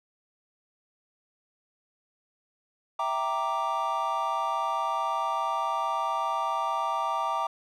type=chord; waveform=triangle; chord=E half-diminished seventh; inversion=none; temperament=equal; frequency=659.3 / 784 / 932.3 / 1174.7 Hz; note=E5 / G5 / Bb5 / D6; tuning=0 / 0 / 0 / 0 cents; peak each=-33 / -31 / -29 / -28 dBFS; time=2.99-7.47 s; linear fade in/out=5 ms; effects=none